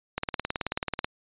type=click train; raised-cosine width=0.3 ms; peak=-12 dBFS; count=17; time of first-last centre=0.18-1.045 s; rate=18.5 Hz; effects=resampled to 8000 Hz